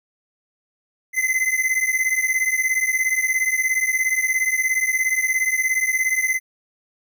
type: beating tone pair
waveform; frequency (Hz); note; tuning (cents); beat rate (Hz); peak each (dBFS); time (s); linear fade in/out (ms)
square; 2038 / 2055; C7 / C7; -46 / -32; 17; -22; 1.13-6.4; 50
effects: none